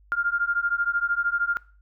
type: beating tone pair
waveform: sine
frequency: 1396.9 / 1409.9 Hz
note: F6 / F6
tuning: 0 / +16 cents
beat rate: 13 Hz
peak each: -25 dBFS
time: 0.12-1.57 s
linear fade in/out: 0 ms
effects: noise-tail reverb RT60 0.4 s tail -21 dB re dry + added 50 Hz sine -53 dBFS peak until 1.81 s